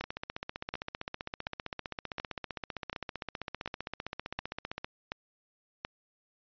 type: two click trains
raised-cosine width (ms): 0.3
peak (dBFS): -18 / -20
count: 9 / 75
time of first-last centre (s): 0.01-5.849 / 0.04-4.845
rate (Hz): 1.37 / 15.4
effects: resampled to 11025 Hz